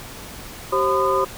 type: tone cluster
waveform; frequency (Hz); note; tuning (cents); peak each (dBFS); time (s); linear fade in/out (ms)
sine; 385.4 / 534 / 1012 / 1224; G4 / C5 / B5 / D#6; -29 / +35 / +42 / -29; -22; 0.72-1.25; 10
effects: pink hiss -37 dBFS RMS until 1.37 s